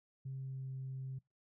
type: tone with pitch glide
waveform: sine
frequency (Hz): 133.5 to 132.2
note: C3 to C3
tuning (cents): +35 to +18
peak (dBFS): -39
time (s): 0.25-1.19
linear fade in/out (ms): 10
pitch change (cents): -17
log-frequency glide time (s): 0.36-0.7
effects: noise-tail reverb RT60 0.2 s tail -24 dB re dry + tanh soft clip ceiling -36 dBFS